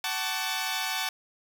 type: chord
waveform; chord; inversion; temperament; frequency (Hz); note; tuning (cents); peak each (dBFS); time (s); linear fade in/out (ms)
10% pulse; D major seventh; first; equal with one note detuned; 752.5 / 880 / 1108.7 / 1174.7; F#5 / A5 / C#6 / D6; +29 / 0 / 0 / 0; -24 / -24 / -29 / -29; 0.04-1.09; 2
effects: none